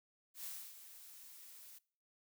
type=noise with ADSR envelope; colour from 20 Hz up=blue; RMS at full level=-45 dBFS; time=0.34-1.79 s; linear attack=100 ms; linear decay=290 ms; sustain=-11 dB; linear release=17 ms; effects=noise-tail reverb RT60 0.5 s tail -23 dB re dry